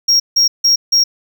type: tone bursts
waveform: triangle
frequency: 5588 Hz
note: F8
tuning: in tune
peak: -7 dBFS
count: 4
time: 0.08-1.04 s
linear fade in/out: 10 ms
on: 120 ms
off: 160 ms
effects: none